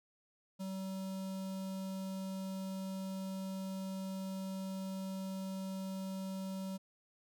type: tone with notch filter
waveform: square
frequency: 190.9 Hz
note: G3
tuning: 46 cents flat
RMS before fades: -41 dBFS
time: 0.59-6.78 s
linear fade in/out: 20 ms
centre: 1900 Hz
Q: 0.94
effects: none